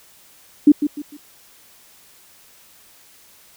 sine tone with echo, 293.7 Hz, D4, in tune, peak -5 dBFS, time 0.67-0.72 s, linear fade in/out 5 ms, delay 150 ms, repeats 3, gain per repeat -10 dB, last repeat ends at 1.17 s, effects white hiss -50 dBFS RMS until 3.56 s

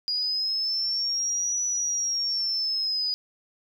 sine linear two-way sweep, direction up then down, 4866 to 5920 to 4932 Hz, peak -24 dBFS, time 0.08-3.14 s, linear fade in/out 0 ms, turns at 1.65 s, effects 9-bit

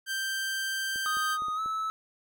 sawtooth tone, 1569 Hz, G6, 1 cent sharp, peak -26 dBFS, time 0.06-1.38 s, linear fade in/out 50 ms
clicks, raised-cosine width 2 ms, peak -35 dBFS, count 5, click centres 0.959 / 1.17 / 1.421 / 1.484 / 1.66 s
triangle tone with pitch glide, 1245 to 1303.9 Hz, D#6 to E6, +1 to -19 cents, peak -27 dBFS, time 1.06-1.9 s, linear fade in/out 0 ms, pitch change +80 cents, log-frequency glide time 1.55-1.61 s
effects none

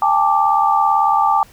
sine chord, G suspended second, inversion none, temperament equal with one note detuned, 801.9 / 880 / 1174.7 Hz, G5 / A5 / D6, +39 / 0 / 0 cents, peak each -16 dBFS, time 0.02-1.43 s, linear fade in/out 2 ms, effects pink hiss -47 dBFS RMS until 1.52 s

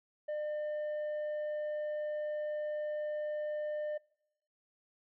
sine tone with tanh clipping, 602 Hz, D5, 43 cents sharp, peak -35 dBFS, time 0.28-3.98 s, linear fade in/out 10 ms, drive 4 dB, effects noise-tail reverb RT60 0.8 s tail -24 dB re dry

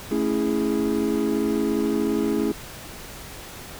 triangle chord, A major seventh, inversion none, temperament equal, 220 / 277.2 / 329.6 / 415.3 Hz, A3 / C#4 / E4 / G#4, 0 / 0 / 0 / 0 cents, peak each -24 dBFS, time 0.11-2.52 s, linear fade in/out 5 ms, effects pink hiss -39 dBFS RMS until 3.79 s

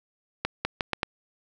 accelerating click train, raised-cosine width 0.3 ms, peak -9 dBFS, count 5, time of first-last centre 0.45-1.031 s, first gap 200 ms, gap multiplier 0.79, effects none

